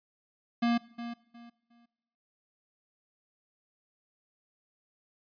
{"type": "tone with echo", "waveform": "square", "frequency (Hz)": 235.6, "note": "A#3", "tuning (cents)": 19, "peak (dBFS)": -25, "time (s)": [0.62, 0.78], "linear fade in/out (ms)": 10, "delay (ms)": 360, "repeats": 3, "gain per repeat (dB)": -12, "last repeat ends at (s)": 1.86, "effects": ["noise-tail reverb RT60 1.0 s tail -21 dB re dry", "resampled to 11025 Hz"]}